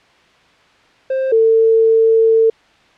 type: tone pair in turn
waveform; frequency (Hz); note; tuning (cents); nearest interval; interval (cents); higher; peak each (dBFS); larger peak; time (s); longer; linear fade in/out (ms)
triangle / sine; 528 / 448.9; C5 / A4; +16 / +35; minor third; 281; first; -13 / -8; second; 1.1-1.32 / 1.32-2.5; second; 5
effects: white hiss -50 dBFS RMS until 2.97 s + low-pass 3000 Hz 12 dB/octave